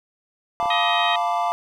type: chord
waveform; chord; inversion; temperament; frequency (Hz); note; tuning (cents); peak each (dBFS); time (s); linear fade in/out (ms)
triangle; B half-diminished seventh; second; equal; 698.5 / 880 / 987.8 / 1174.7; F5 / A5 / B5 / D6; 0 / 0 / 0 / 0; -21 / -24 / -26 / -25; 0.6-1.52; 0
type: clicks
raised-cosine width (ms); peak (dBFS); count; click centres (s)
1; -21; 2; 0.628 / 0.657
type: harmonic tone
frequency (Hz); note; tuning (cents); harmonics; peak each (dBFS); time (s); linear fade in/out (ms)
629; D#5; +19; 2 / 3 / 4 / 5 / 6; -27 / -27 / -27 / -27 / -27; 0.7-1.16; 5
effects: none